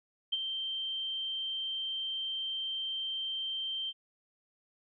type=tone with ADSR envelope; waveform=sine; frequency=3136 Hz; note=G7; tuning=in tune; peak=-26 dBFS; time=0.32-3.93 s; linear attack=12 ms; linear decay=31 ms; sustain=-7 dB; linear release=41 ms; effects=none